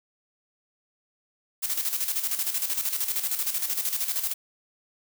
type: noise with tremolo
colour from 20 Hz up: blue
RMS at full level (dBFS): -26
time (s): 1.62-4.34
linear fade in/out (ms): 20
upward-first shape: square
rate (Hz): 13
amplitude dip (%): 60
effects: none